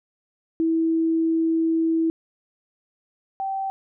sine tone pair in turn, 326 / 775.4 Hz, E4 / G5, -19 / -19 cents, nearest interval octave + minor third, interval 1500 cents, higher second, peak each -18 / -24 dBFS, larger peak first, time 0.6-2.1 / 3.4-3.7 s, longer first, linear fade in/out 0 ms, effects none

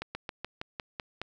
slowing click train, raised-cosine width 0.3 ms, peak -19 dBFS, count 8, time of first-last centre 0.02-1.216 s, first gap 130 ms, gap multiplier 1.09, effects none

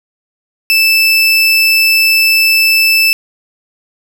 30% pulse tone, 2637 Hz, E7, in tune, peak -4 dBFS, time 0.7-3.13 s, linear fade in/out 0 ms, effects none

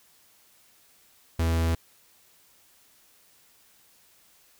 45% pulse tone, 82.41 Hz, E2, in tune, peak -22 dBFS, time 1.39-1.75 s, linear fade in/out 5 ms, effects white hiss -60 dBFS RMS until 4.59 s

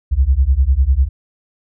sine beating tone pair, 61.74 / 71.74 Hz, B1 / D2, 0 / -40 cents, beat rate 10 Hz, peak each -13 dBFS, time 0.11-1.09 s, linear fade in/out 20 ms, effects none

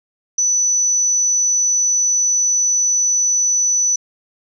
sine tone, 5970 Hz, F#8, 15 cents sharp, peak -13 dBFS, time 0.38-3.96 s, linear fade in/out 5 ms, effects none

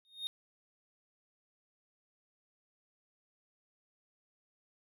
triangle tone with exponential growth, 3700 Hz, A#7, 14 cents flat, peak -30 dBFS, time 0.05-0.27 s, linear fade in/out 0 ms, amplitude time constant 47 ms, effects none

